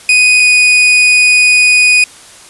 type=tone pair in turn; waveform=40% pulse; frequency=2489 / 2480 Hz; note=D#7 / D#7; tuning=0 / -6 cents; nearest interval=unison; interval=6 cents; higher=first; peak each=-4 dBFS; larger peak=neither; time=0.09-0.4 / 0.4-2.04 s; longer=second; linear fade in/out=2 ms; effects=white hiss -36 dBFS RMS until 2.49 s + resampled to 24000 Hz